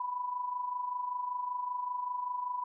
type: tone with amplitude modulation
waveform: sine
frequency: 990 Hz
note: B5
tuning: 4 cents sharp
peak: -30 dBFS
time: 0-2.64 s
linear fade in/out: 5 ms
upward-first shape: sine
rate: 25.2 Hz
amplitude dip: 60%
effects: none